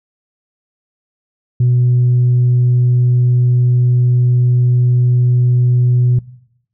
sine tone, 123.47 Hz, B2, in tune, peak -7 dBFS, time 1.6-6.19 s, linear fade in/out 5 ms, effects noise-tail reverb RT60 0.8 s tail -21 dB re dry + tanh soft clip ceiling -6 dBFS

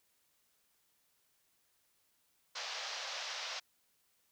white band-pass noise, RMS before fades -42 dBFS, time 2.55-3.6 s, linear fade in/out 10 ms, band 520 to 5900 Hz, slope 48 dB/octave, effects white hiss -75 dBFS RMS until 4.31 s

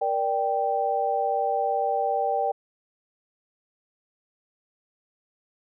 sine chord, G minor, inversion first, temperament just, 470.4 / 588 / 784 Hz, Bb4 / D5 / G5, +16 / +2 / 0 cents, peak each -29 / -28 / -24 dBFS, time 0.01-2.52 s, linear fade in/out 10 ms, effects none

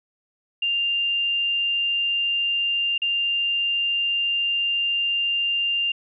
sine tone with dropouts, 2794 Hz, F7, in tune, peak -20 dBFS, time 0.62-5.92 s, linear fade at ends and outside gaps 5 ms, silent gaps 2.98-3.018 s, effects none

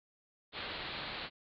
white low-pass noise, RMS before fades -42 dBFS, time 0.52-1.3 s, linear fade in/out 50 ms, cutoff 4400 Hz, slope 96 dB/octave, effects none

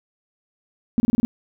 sine tone bursts, 233.1 Hz, A#3, in tune, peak -14 dBFS, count 6, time 0.98-1.25 s, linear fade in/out 0 ms, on 20 ms, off 30 ms, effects none

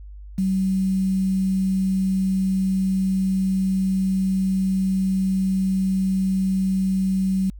sine tone with quantisation, 190 Hz, F#3, 46 cents sharp, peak -18 dBFS, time 0.38-7.5 s, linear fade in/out 5 ms, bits 7, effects added 50 Hz sine -36 dBFS peak until 7.59 s

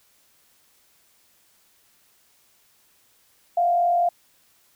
sine tone with frequency modulation, 698.5 Hz, F5, in tune, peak -17 dBFS, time 3.57-4.09 s, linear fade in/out 5 ms, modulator 44.3 Hz, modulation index 0.47, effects white hiss -61 dBFS RMS until 4.75 s

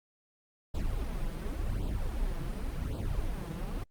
brown noise with flanger, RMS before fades -33 dBFS, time 0.74-3.84 s, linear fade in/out 10 ms, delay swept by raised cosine 0.24 to 6.04 ms, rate 0.9 Hz, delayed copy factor +0.75, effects Opus 48 kbps

